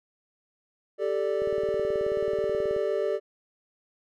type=chord; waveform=triangle; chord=G suspended second; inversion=none; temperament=equal; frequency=392 / 440 / 587.3 Hz; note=G4 / A4 / D5; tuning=0 / 0 / 0 cents; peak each=-27 dBFS; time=0.98-3.2 s; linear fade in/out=50 ms
type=click train; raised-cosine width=2 ms; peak=-27 dBFS; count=26; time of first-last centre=1.42-2.764 s; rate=18.6 Hz
effects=none